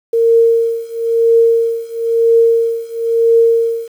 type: tone with tremolo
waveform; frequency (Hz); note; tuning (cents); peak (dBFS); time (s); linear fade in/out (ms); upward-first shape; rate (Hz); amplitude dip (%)
sine; 460; A#4; -23; -5; 0.13-3.88; 5; triangle; 1; 95
effects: 7-bit